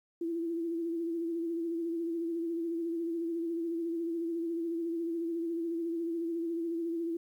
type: tone with vibrato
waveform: sine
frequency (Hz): 334.5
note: E4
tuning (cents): +25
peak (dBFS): -31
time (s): 0.21-7.17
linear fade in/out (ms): 5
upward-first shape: sine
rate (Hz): 14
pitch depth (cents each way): 40
effects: 11-bit